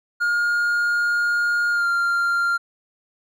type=tone with pitch glide; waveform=triangle; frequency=1421 to 1391 Hz; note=F6 to F6; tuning=+30 to -7 cents; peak=-16 dBFS; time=0.2-2.58 s; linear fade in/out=20 ms; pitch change=-37 cents; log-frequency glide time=1.71-1.87 s; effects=none